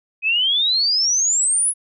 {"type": "exponential sweep", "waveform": "sine", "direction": "up", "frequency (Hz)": [2502, 10548], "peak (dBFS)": -15, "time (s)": [0.22, 1.74], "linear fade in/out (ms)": 50, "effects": []}